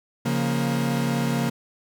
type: chord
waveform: 40% pulse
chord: Bb minor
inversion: first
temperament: equal with one note detuned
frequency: 138.59 / 174.61 / 234.2 Hz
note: Db3 / F3 / Bb3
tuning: 0 / 0 / +8 cents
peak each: -25 / -28 / -24 dBFS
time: 0.25-1.5 s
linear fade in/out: 10 ms
effects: none

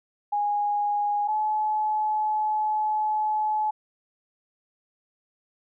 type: tone pair in turn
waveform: sine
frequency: 825 / 856 Hz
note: G#5 / A5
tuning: -12 / -48 cents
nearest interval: minor second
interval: 64 cents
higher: second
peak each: -22 dBFS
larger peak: neither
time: 0.32-1.28 / 1.28-3.71 s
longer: second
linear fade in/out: 10 ms
effects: none

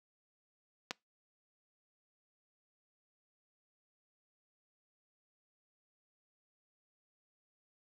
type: clicks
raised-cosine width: 0.2 ms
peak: -18 / -26 dBFS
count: 2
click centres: 0.909 / 0.913 s
effects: noise-tail reverb RT60 0.2 s tail -24 dB re dry + high-pass 150 Hz 12 dB/octave

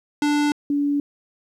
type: tone pair in turn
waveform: square / sine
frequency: 293.7 / 287 Hz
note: D4 / D4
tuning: 0 / -40 cents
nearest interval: unison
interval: 40 cents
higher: first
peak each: -18 dBFS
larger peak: neither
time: 0.22-0.52 / 0.7-1 s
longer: neither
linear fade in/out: 2 ms
effects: low-pass 8000 Hz 12 dB/octave + 10-bit

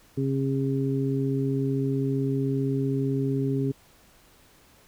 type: harmonic tone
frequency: 135.6 Hz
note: C#3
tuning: 38 cents flat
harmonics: 1 / 2 / 3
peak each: -26 / -27 / -30 dBFS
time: 0.17-3.72 s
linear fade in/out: 10 ms
effects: pink hiss -57 dBFS RMS until 4.87 s

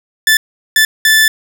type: tone bursts at uneven times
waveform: sawtooth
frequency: 1754 Hz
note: A6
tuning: 6 cents flat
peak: -3 dBFS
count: 3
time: 0.27-0.37 / 0.76-0.85 / 1.05-1.28 s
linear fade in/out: 2 ms
effects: none

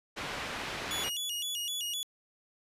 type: low-pass noise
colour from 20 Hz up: white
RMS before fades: -38 dBFS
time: 0.16-1.1 s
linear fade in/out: 20 ms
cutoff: 2700 Hz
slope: 12 dB/octave
type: tone with vibrato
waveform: sawtooth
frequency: 3136 Hz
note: G7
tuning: in tune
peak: -30 dBFS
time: 0.91-2.03 s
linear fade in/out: 0 ms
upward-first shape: square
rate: 3.9 Hz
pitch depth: 150 cents each way
effects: resampled to 32000 Hz

